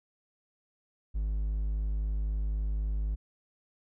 triangle tone, 51.91 Hz, G#1, in tune, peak -26 dBFS, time 1.14-3.16 s, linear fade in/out 20 ms, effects none

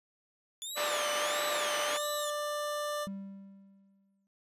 20% pulse tone with vibrato, 3434 Hz, A7, 43 cents flat, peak -32 dBFS, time 0.62-2.3 s, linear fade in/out 0 ms, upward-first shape sine, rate 1.5 Hz, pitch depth 240 cents each way
25% pulse tone, 592 Hz, D5, 14 cents sharp, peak -29 dBFS, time 0.75-3.08 s, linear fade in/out 50 ms
white band-pass noise, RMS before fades -36 dBFS, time 0.76-1.98 s, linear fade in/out 20 ms, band 440 to 2500 Hz, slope 12 dB/octave
triangle tone with exponential decay, 196 Hz, G3, in tune, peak -33 dBFS, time 3.07-4.27 s, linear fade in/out 0 ms, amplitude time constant 260 ms
effects resampled to 32000 Hz

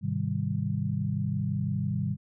sine chord, Ab major seventh, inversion none, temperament equal with one note detuned, 103.83 / 129.83 / 155.56 / 196 Hz, Ab2 / C3 / Eb3 / G3, 0 / -13 / 0 / 0 cents, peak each -32 dBFS, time 0.01-2.17 s, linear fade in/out 50 ms, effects none

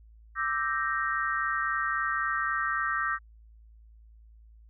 sine chord, E half-diminished seventh, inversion third, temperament equal, 1174.7 / 1318.5 / 1568 / 1864.7 Hz, D6 / E6 / G6 / Bb6, 0 / 0 / 0 / 0 cents, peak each -32 dBFS, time 0.35-3.19 s, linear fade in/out 50 ms, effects added 55 Hz sine -51 dBFS peak until 4.69 s

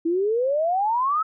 sine exponential sweep, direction up, 321.7 to 1318.5 Hz, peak -19 dBFS, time 0.05-1.23 s, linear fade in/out 10 ms, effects none

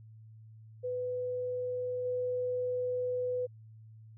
sine tone with level steps, 498.7 Hz, B4, 17 cents sharp, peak -32 / -30 dBFS, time 0.83-3.47 s, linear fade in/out 20 ms, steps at 2.05 s, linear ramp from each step 5 ms, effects added 110 Hz sine -50 dBFS peak until 4.17 s

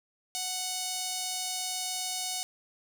5% pulse tone with notch filter, 739 Hz, F#5, 2 cents flat, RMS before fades -34 dBFS, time 0.35-2.43 s, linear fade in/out 0 ms, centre 1600 Hz, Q 0.72, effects none

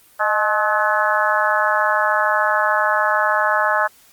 harmonic tone with a mistuned harmonic, 213.5 Hz, G#3, 48 cents sharp, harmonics 3 / 4 / 5 / 6 / 7 / 8, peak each -22 / -22 / -22 / -22 / -22 / -22 dBFS, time 0.19-3.88 s, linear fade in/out 20 ms, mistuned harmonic 3, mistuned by -54 cents, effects white hiss -51 dBFS RMS until 4.12 s + Opus 24 kbps

